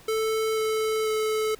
square tone with pitch steps, 440 / 437 / 433.9 Hz, A4 / A4 / A4, 0 / -12 / -24 cents, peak -24 dBFS, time 0.08-1.55 s, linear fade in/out 5 ms, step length 490 ms, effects pink hiss -52 dBFS RMS until 1.59 s

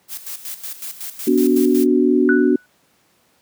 blue noise with tremolo, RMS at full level -29 dBFS, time 0.08-1.87 s, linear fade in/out 50 ms, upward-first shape square, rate 5.4 Hz, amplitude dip 70%
sine chord, B minor, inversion none, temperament equal with one note detuned, 246.9 / 290.6 / 370 Hz, B3 / D4 / F#4, 0 / -18 / 0 cents, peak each -16 dBFS, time 1.27-2.56 s, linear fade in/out 5 ms
sine tone with exponential decay, 1480 Hz, F#6, in tune, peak -14 dBFS, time 2.29-2.66 s, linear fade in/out 1 ms, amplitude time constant 80 ms
effects pink hiss -59 dBFS RMS until 3.41 s + high-pass 150 Hz 12 dB/octave

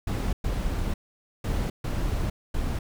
brown noise bursts at uneven times, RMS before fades -27 dBFS, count 5, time 0.07-0.33 / 0.44-0.94 / 1.44-1.7 / 1.84-2.3 / 2.54-2.79 s, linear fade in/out 5 ms, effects none

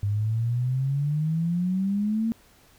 sine exponential sweep, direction up, 100 to 230 Hz, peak -22 dBFS, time 0.03-2.32 s, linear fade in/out 0 ms, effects pink hiss -57 dBFS RMS until 2.78 s

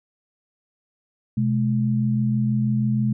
sine tone pair together, 126.5 / 212.7 Hz, B2 / G#3, +42 / +42 cents, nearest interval major sixth, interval 900 cents, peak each -21 dBFS, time 1.37-3.13 s, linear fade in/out 5 ms, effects none

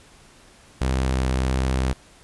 sawtooth tone with vibrato, 64.8 Hz, C2, 16 cents flat, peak -16 dBFS, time 0.81-1.93 s, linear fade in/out 5 ms, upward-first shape sine, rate 1.5 Hz, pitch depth 9 cents each way, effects pink hiss -51 dBFS RMS until 2.23 s + resampled to 24000 Hz

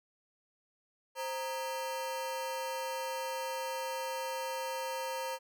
40% pulse ring-modulated tone, 728 Hz, F#5, 28 cents flat, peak -31 dBFS, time 1.15-5.39 s, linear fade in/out 50 ms, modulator 204 Hz, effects none

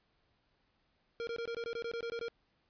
square tone bursts, 466 Hz, A#4, 1 cent flat, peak -37 dBFS, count 12, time 1.2-2.283 s, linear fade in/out 0 ms, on 71 ms, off 21 ms, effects pink hiss -75 dBFS RMS until 2.69 s + resampled to 11025 Hz

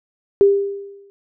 sine tone with exponential decay, 398.9 Hz, G4, 30 cents sharp, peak -6 dBFS, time 0.41-1.1 s, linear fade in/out 0 ms, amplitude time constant 150 ms, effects none

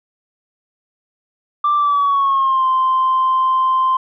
sine tone with pitch glide, 1177 to 1042.5 Hz, D6 to C6, +3 to -7 cents, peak -11 dBFS, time 1.64-3.97 s, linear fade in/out 5 ms, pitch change -210 cents, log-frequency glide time 1.76-2.66 s, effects tanh soft clip ceiling -9 dBFS

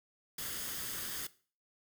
white noise with comb filter, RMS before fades -40 dBFS, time 0.38-1.27 s, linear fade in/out 5 ms, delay 0.61 ms, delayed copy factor +0.5, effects noise-tail reverb RT60 0.4 s tail -18 dB re dry

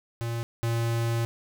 square tone pair in turn, 116.54 / 116 Hz, A#2 / A#2, 0 / -8 cents, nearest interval unison, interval 8 cents, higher first, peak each -29 / -25 dBFS, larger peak second, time 0.21-0.43 / 0.63-1.25 s, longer second, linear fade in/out 0 ms, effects none

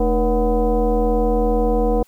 sine tone with frequency modulation, 220 Hz, A3, in tune, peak -14 dBFS, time 0-2.03 s, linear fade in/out 5 ms, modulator 261 Hz, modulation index 1.8, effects white hiss -57 dBFS RMS until 2.07 s

